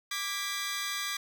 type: chord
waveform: 15% pulse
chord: G# diminished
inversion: second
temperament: equal with one note detuned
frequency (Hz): 1174.7 / 1634.6 / 1975.5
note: D6 / G#6 / B6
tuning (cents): 0 / -28 / 0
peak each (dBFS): -30 / -31 / -30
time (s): 0.11-1.17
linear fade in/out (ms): 5
effects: none